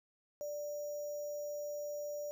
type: tone with sample-and-hold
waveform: sine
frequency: 587.3 Hz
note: D5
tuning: in tune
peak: -38 dBFS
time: 0.41-2.31 s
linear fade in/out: 0 ms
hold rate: 6300 Hz
effects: none